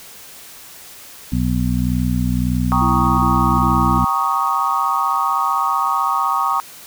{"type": "harmonic tone", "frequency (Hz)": 61.74, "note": "B1", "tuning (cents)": 0, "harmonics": [1, 2, 3, 4], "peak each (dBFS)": [-21, -21, -21, -21], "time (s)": [1.32, 4.05], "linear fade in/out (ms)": 5}
{"type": "chord", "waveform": "sine", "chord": "Eb dominant seventh", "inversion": "first", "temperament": "equal", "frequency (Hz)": [784, 932.3, 1108.7, 1244.5], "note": ["G5", "Bb5", "Db6", "Eb6"], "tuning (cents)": [0, 0, 0, 0], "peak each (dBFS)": [-24, -22, -19, -20], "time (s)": [2.72, 6.6], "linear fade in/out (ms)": 0}
{"type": "tone bursts", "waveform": "sine", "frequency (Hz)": 329.6, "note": "E4", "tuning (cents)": 0, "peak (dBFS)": -24, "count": 3, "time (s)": [2.81, 3.99], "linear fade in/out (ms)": 10, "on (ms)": 370, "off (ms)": 35}
{"effects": ["white hiss -39 dBFS RMS until 6.86 s"]}